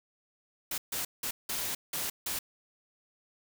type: noise bursts at uneven times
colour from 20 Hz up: white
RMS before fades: -34 dBFS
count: 6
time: 0.71-0.78 / 0.92-1.05 / 1.23-1.31 / 1.49-1.75 / 1.93-2.1 / 2.26-2.39 s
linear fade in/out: 5 ms
effects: none